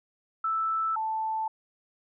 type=tone pair in turn; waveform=sine; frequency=1318.5 / 880 Hz; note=E6 / A5; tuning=0 / 0 cents; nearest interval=perfect fifth; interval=700 cents; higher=first; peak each=-25 / -27 dBFS; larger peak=first; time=0.44-0.96 / 0.96-1.48 s; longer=neither; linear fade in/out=5 ms; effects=none